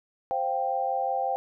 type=chord; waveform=sine; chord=C suspended fourth; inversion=none; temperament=equal with one note detuned; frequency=525.1 / 698.5 / 784 Hz; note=C5 / F5 / G5; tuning=+6 / 0 / 0 cents; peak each=-31 / -31 / -27 dBFS; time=0.31-1.36 s; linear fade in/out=0 ms; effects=none